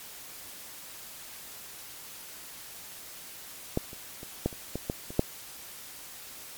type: clicks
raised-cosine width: 2 ms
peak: -12 / -30 / -29 / -12 / -30 / -18 / -15 / -26 / -8 dBFS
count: 9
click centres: 3.774 / 3.931 / 4.231 / 4.46 / 4.528 / 4.756 / 4.899 / 5.105 / 5.194 s
effects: white hiss -45 dBFS RMS until 6.57 s + MP3 96 kbps